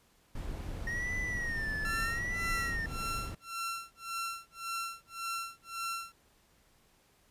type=noise; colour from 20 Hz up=brown; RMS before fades=-39 dBFS; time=0.35-3.35 s; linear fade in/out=5 ms
type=tone with vibrato; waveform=triangle; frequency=1859 Hz; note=A#6; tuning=5 cents flat; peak=-32 dBFS; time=0.87-2.86 s; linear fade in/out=2 ms; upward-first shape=sine; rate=0.8 Hz; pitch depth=120 cents each way
type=tone with tremolo; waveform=sawtooth; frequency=1356 Hz; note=E6; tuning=49 cents sharp; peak=-30 dBFS; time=1.85-6.12 s; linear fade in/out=0 ms; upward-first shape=sine; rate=1.8 Hz; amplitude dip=100%
effects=pink hiss -67 dBFS RMS until 7.3 s + resampled to 32000 Hz